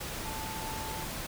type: tone in noise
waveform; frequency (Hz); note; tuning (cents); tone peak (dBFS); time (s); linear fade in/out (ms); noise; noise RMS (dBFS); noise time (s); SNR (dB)
sine; 880; A5; 0; -40; 0.24-1.05; 10; pink; -38; 0-1.27; -5
effects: none